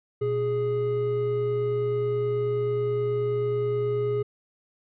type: tone pair together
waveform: triangle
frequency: 121.98 / 415.3 Hz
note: B2 / G#4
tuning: -21 / 0 cents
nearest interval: octave + major sixth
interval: 2121 cents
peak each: -28 / -22 dBFS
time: 0.21-4.23 s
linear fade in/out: 10 ms
effects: resampled to 8000 Hz